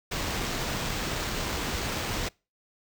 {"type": "noise with sample-and-hold", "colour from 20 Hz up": "pink", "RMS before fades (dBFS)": -31, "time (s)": [0.11, 2.29], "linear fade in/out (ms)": 10, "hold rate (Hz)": 11025, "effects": ["noise-tail reverb RT60 0.3 s tail -26 dB re dry"]}